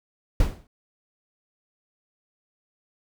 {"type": "noise with exponential decay", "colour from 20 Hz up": "brown", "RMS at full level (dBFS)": -18, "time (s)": [0.4, 0.67], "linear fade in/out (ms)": 2, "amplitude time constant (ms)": 57, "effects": []}